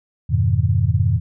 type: chord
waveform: sine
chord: F half-diminished seventh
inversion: none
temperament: equal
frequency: 87.31 / 103.83 / 123.47 / 155.56 Hz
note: F2 / Ab2 / Cb3 / Eb3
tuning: 0 / 0 / 0 / 0 cents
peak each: -19 / -18 / -20 / -24 dBFS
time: 0.29-1.2 s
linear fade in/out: 20 ms
effects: none